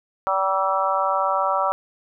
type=harmonic tone with a mistuned harmonic; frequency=192.4 Hz; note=G3; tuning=32 cents flat; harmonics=3 / 4 / 5 / 6 / 7; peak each=-25 / -25 / -25 / -25 / -25 dBFS; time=0.27-1.72 s; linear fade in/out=0 ms; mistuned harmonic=7; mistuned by=-25 cents; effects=none